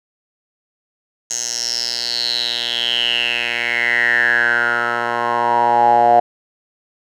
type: tone with band-pass filter sweep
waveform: 10% pulse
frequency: 119 Hz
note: A#2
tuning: 36 cents sharp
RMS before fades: -17 dBFS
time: 1.3-6.2 s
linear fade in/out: 5 ms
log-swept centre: 6500 to 720 Hz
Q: 8.7
effects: none